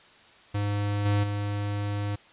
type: tone with level steps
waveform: square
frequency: 102.4 Hz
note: G#2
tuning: 24 cents flat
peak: -26 / -22 / -28 dBFS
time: 0.54-2.16 s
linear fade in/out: 10 ms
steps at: 1.05 / 1.23 s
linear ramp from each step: 10 ms
effects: white hiss -54 dBFS RMS until 2.32 s + resampled to 8000 Hz